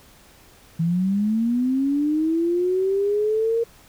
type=linear sweep; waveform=sine; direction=up; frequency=160.9 to 466.6 Hz; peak=-18 dBFS; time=0.79-3.64 s; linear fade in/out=10 ms; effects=pink hiss -51 dBFS RMS until 3.88 s